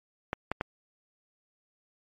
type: clicks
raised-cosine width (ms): 0.5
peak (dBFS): -14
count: 3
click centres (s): 0.331 / 0.516 / 0.611
effects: MP3 48 kbps